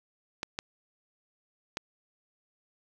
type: clicks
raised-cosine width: 0.2 ms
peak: -15 dBFS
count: 3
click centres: 0.431 / 0.589 / 1.771 s
effects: none